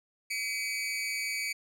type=tone with amplitude modulation; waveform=sawtooth; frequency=2277 Hz; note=C#7; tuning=46 cents sharp; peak=-24 dBFS; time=0.3-1.53 s; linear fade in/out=10 ms; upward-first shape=sine; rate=225 Hz; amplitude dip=80%; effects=low-pass 11000 Hz 12 dB/octave